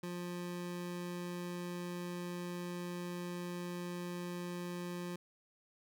25% pulse tone, 176.2 Hz, F3, 16 cents sharp, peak -36 dBFS, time 0.03-5.16 s, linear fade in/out 5 ms, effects none

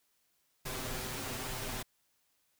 pink noise with comb filter, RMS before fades -39 dBFS, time 0.65-1.83 s, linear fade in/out 10 ms, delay 7.8 ms, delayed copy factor +0.85, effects white hiss -75 dBFS RMS until 2.59 s

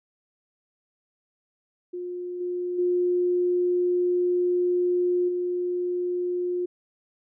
sine tone with level steps, 356.6 Hz, F4, 36 cents sharp, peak -30 / -26 / -20 / -24 dBFS, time 1.93-6.66 s, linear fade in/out 10 ms, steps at 2.4 / 2.78 / 5.28 s, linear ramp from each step 10 ms, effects none

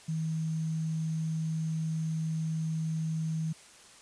sine tone with sample-and-hold, 160 Hz, D#3, 49 cents sharp, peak -29 dBFS, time 0.08-3.53 s, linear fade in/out 10 ms, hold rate 6300 Hz, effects white hiss -54 dBFS RMS until 4.01 s + resampled to 22050 Hz

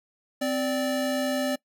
square tone pair together, 259.9 / 585.8 Hz, C4 / D5, -11 / -5 cents, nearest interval octave + major second, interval 1406 cents, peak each -28 dBFS, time 0.41-1.56 s, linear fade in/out 10 ms, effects noise-tail reverb RT60 0.1 s tail -22 dB re dry

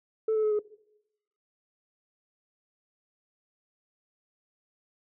sine tone with pitch steps, 440 / 433.4 / 427 / 420.6 Hz, A4 / A4 / G#4 / G#4, 0 / -26 / +48 / +22 cents, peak -21 dBFS, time 0.28-0.592 s, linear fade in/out 5 ms, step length 78 ms, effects noise-tail reverb RT60 0.8 s tail -19 dB re dry + tanh soft clip ceiling -21 dBFS

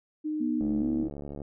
sine tone with pitch glide, 306.4 to 317.6 Hz, D#4 to D#4, -27 to +36 cents, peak -28 dBFS, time 0.24-1.09 s, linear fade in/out 20 ms, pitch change +63 cents, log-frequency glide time 0.85-0.9 s
sine tone with vibrato, 229.6 Hz, A#3, 26 cents flat, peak -28 dBFS, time 0.4-1.04 s, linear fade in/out 10 ms, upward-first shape square, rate 2.4 Hz, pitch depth 93 cents each way
click train, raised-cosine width 2 ms, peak -26 dBFS, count 59, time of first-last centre 0.61-1.418 s, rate 71.8 Hz
effects none

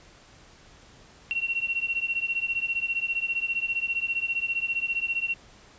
sine beating tone pair, 2728 / 2743 Hz, F7 / F7, -41 / -32 cents, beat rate 15 Hz, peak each -28 / -29 dBFS, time 1.31-5.34 s, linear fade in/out 0 ms, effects pink hiss -53 dBFS RMS until 5.78 s + resampled to 16000 Hz

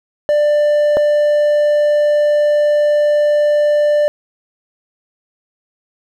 triangle tone pair in turn, 592 / 592 Hz, D5 / D5, +14 / +14 cents, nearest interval unison, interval 0 cents, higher neither, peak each -8 dBFS, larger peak neither, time 0.29-0.97 / 0.97-4.08 s, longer second, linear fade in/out 0 ms, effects none

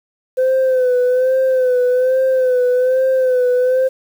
sine tone with vibrato, 510 Hz, C5, 44 cents flat, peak -9 dBFS, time 0.37-3.89 s, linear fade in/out 20 ms, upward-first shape sine, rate 1.2 Hz, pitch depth 49 cents each way, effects tanh soft clip ceiling -10 dBFS + 7-bit

